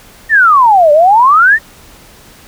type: exponential two-way sweep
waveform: sine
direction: down then up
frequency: 1878 to 577 to 1878 Hz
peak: -3 dBFS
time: 0.29-1.59 s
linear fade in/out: 50 ms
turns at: 0.92 s
effects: pink hiss -39 dBFS RMS until 2.47 s